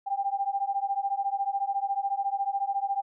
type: beating tone pair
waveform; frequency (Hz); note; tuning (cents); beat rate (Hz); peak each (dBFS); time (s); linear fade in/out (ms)
sine; 786 / 800; G5 / G5; +4 / +35; 14; -29; 0.06-3.02; 20
effects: none